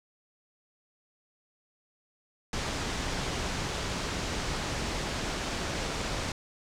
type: low-pass noise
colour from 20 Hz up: pink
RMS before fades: -33 dBFS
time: 2.53-6.32 s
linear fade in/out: 2 ms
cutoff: 7300 Hz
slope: 24 dB/octave
effects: none